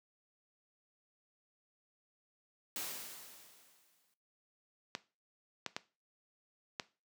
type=noise with exponential decay; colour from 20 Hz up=white; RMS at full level=-39 dBFS; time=2.76-4.14 s; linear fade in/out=1 ms; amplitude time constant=300 ms
type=clicks; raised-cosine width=0.2 ms; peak=-19 dBFS; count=4; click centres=4.951 / 5.663 / 5.765 / 6.798 s
effects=noise-tail reverb RT60 0.3 s tail -17 dB re dry + high-pass 150 Hz 12 dB/octave